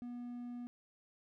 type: tone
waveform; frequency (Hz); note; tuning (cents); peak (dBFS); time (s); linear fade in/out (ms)
triangle; 242.6; B3; -31; -40; 0.02-0.67; 0
effects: none